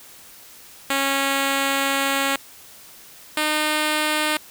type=tone pair in turn; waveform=5% pulse; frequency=274.6 / 305.3 Hz; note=C#4 / D#4; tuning=-16 / -33 cents; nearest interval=major second; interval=183 cents; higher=second; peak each=-8 dBFS; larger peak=neither; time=0.9-2.36 / 3.37-4.37 s; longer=first; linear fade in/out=2 ms; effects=white hiss -45 dBFS RMS until 4.5 s